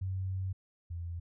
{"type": "tone pair in turn", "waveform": "sine", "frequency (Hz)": [94.4, 85.41], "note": ["F#2", "F2"], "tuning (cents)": [35, -38], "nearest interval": "major second", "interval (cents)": 173, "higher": "first", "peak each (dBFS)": [-32, -36], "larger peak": "first", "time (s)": [[0.01, 0.53], [0.9, 1.2]], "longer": "first", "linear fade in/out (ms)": 10, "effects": []}